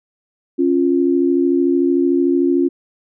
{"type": "tone pair together", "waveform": "sine", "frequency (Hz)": [275.5, 348.9], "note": ["C#4", "F4"], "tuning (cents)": [-11, -2], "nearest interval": "major third", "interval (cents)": 409, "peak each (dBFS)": -15, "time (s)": [0.58, 2.69], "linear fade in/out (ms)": 20, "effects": []}